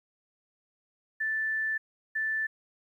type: tone bursts at uneven times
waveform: sine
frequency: 1760 Hz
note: A6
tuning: in tune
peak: -27 dBFS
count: 2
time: 1.2-1.78 / 2.15-2.47 s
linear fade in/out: 10 ms
effects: 11-bit